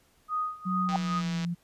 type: tone with tremolo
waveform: sine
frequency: 1244.5 Hz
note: D#6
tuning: in tune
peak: -26 dBFS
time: 0.28-1.22 s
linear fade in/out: 50 ms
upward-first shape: sine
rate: 2.4 Hz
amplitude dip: 90%
type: tone with pitch glide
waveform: sine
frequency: 185 to 172.61 Hz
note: F#3 to F3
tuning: 0 to -20 cents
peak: -28 dBFS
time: 0.65-1.55 s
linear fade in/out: 20 ms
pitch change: -120 cents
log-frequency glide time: 0.79-1.37 s
type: tone with exponential growth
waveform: sine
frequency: 784 Hz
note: G5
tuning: in tune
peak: -20 dBFS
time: 0.86-0.96 s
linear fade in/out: 1 ms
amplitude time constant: 21 ms
type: click train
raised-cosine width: 0.2 ms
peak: -22 dBFS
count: 92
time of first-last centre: 0.89-1.448 s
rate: 163 Hz
effects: pink hiss -65 dBFS RMS until 1.63 s + resampled to 32000 Hz